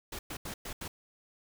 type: noise bursts at uneven times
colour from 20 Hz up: pink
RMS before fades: -40 dBFS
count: 5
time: 0.12-0.19 / 0.3-0.37 / 0.45-0.54 / 0.65-0.73 / 0.81-0.88 s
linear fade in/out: 5 ms
effects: none